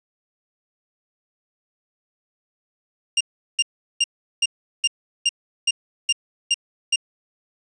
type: tone bursts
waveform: sawtooth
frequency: 2803 Hz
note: F7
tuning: 6 cents sharp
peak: -12 dBFS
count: 10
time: 3.17-6.96 s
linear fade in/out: 5 ms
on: 37 ms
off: 380 ms
effects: resampled to 22050 Hz